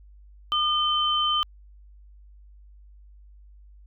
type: tone pair together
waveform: sine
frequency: 1212 / 3081 Hz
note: D#6 / G7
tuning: -46 / -31 cents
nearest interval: octave + major third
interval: 1615 cents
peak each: -24 / -23 dBFS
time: 0.52-1.43 s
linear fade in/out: 0 ms
effects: added 50 Hz sine -47 dBFS peak until 3.86 s